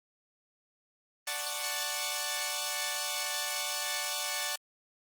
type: chord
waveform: 5% pulse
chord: D major seventh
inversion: none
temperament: equal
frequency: 587.3 / 740 / 880 / 1108.7 Hz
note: D5 / F#5 / A5 / C#6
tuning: 0 / 0 / 0 / 0 cents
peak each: -26 dBFS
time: 1.27-4.56 s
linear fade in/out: 5 ms
effects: Opus 24 kbps